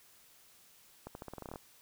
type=accelerating click train; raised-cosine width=1 ms; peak=-29 dBFS; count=12; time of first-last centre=1.07-1.558 s; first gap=81 ms; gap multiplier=0.87; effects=white hiss -62 dBFS RMS until 1.81 s